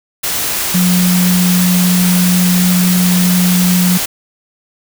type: tone in noise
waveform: sine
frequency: 180.3 Hz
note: F#3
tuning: 45 cents flat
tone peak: -9 dBFS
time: 0.74-3.98 s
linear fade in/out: 10 ms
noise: white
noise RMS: -17 dBFS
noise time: 0.23-4.06 s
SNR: +5 dB
effects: none